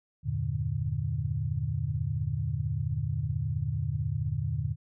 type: chord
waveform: sine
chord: E half-diminished seventh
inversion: none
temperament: equal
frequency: 82.41 / 98 / 116.54 / 146.83 Hz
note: E2 / G2 / Bb2 / D3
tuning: 0 / 0 / 0 / 0 cents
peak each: -35 / -35 / -32 / -32 dBFS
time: 0.23-4.76 s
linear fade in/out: 50 ms
effects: none